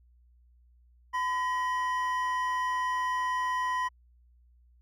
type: tone pair together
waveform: triangle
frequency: 1009 / 1904.7 Hz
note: B5 / A#6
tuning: +37 / +37 cents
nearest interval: major seventh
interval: 1100 cents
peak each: -26 / -33 dBFS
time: 1.13-3.89 s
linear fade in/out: 20 ms
effects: added 60 Hz sine -58 dBFS peak until 4.81 s